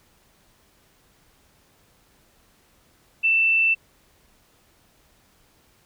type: tone with frequency modulation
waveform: sine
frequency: 2666 Hz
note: E7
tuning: 19 cents sharp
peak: -16 dBFS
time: 3.23-3.75 s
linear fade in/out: 20 ms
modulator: 33.3 Hz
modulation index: 0.24
effects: pink hiss -60 dBFS RMS until 5.85 s